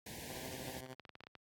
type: band-stop noise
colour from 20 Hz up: pink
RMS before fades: -47 dBFS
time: 0.06-0.81 s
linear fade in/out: 5 ms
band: 980 to 1600 Hz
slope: 96 dB/octave
type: tone with tremolo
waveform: 10% pulse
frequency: 129.5 Hz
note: C3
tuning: 17 cents flat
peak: -37 dBFS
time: 0.28-0.95 s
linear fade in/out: 20 ms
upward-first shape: sine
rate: 13 Hz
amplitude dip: 65%
type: clicks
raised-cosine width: 0.3 ms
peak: -35 dBFS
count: 10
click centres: 0.863 / 0.93 / 0.997 / 1.052 / 1.093 / 1.154 / 1.206 / 1.237 / 1.269 / 1.353 s
effects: high-pass 80 Hz 12 dB/octave + AAC 64 kbps